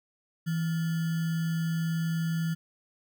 sine tone with sample-and-hold, 164.2 Hz, E3, 6 cents flat, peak -26 dBFS, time 0.46-2.55 s, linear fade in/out 20 ms, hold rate 1575 Hz, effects none

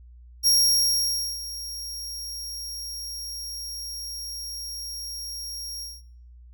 sawtooth tone with ADSR envelope, 5588 Hz, F8, in tune, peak -13 dBFS, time 0.43-6.02 s, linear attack 40 ms, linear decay 910 ms, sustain -17 dB, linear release 200 ms, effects noise-tail reverb RT60 0.6 s tail -21 dB re dry + added 60 Hz sine -45 dBFS peak until 6.53 s

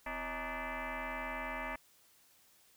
sine tone with frequency modulation, 554.4 Hz, C#5, in tune, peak -37 dBFS, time 0.06-1.76 s, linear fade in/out 5 ms, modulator 297 Hz, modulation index 6.1, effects white hiss -66 dBFS RMS until 2.76 s

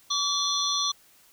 sine tone cluster, 1144 / 3389 / 3562 / 4163 / 5880 Hz, D6 / G#7 / A7 / C8 / F#8, -46 / +34 / +21 / -10 / -12 cents, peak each -30 dBFS, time 0.1-0.92 s, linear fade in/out 10 ms, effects tanh soft clip ceiling -12 dBFS + white hiss -58 dBFS RMS until 1.32 s

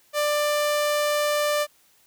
sawtooth tone, 592 Hz, D5, 14 cents sharp, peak -17 dBFS, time 0.13-1.67 s, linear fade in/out 50 ms, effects white hiss -60 dBFS RMS until 2.06 s

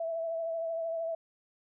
sine tone with vibrato, 659.3 Hz, E5, in tune, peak -31 dBFS, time 0-1.15 s, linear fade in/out 5 ms, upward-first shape triangle, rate 13 Hz, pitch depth 32 cents each way, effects none

